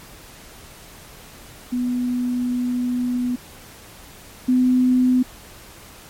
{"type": "tone pair in turn", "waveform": "sine", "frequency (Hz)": [246.9, 252.8], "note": ["B3", "B3"], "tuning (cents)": [0, 41], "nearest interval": "unison", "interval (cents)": 41, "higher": "second", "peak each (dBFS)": [-19, -13], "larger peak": "second", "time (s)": [[1.72, 3.36], [4.48, 5.23]], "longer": "first", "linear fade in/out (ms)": 10, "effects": ["pink hiss -43 dBFS RMS until 6.09 s", "MP3 64 kbps"]}